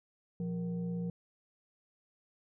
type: tone with frequency modulation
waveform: sine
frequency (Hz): 174.61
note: F3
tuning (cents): 0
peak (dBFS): -33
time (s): 0.4-1.1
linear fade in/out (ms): 2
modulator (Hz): 293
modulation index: 0.54
effects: none